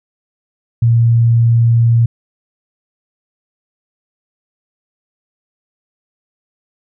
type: tone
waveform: sine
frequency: 116.54 Hz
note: A#2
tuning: in tune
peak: -7 dBFS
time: 0.82-2.06 s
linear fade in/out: 5 ms
effects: none